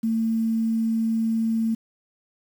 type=tone with quantisation; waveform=sine; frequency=224.9 Hz; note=A3; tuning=38 cents sharp; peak=-20 dBFS; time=0.03-1.75 s; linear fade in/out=10 ms; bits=8; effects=none